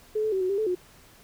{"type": "tone with pitch steps", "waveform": "sine", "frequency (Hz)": [429.2, 434.3, 380.8, 369.6, 396.3, 435.3, 361.6], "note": ["A4", "A4", "F#4", "F#4", "G4", "A4", "F#4"], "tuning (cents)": [-43, -23, 50, -2, 19, -19, -40], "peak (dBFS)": -23, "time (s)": [0.15, 0.752], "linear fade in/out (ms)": 10, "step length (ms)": 86, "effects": ["pink hiss -54 dBFS RMS until 1.23 s"]}